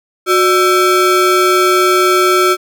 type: ring-modulated tone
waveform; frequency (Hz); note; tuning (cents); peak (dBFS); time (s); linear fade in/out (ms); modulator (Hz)
square; 482; B4; -42; -6; 0.26-2.57; 50; 847
effects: none